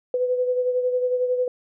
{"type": "beating tone pair", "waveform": "sine", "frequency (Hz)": [499.2, 510.2], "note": ["B4", "C5"], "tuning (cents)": [19, -44], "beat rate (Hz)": 11, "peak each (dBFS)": [-20, -29], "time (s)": [0.14, 1.48], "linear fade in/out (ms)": 2, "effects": []}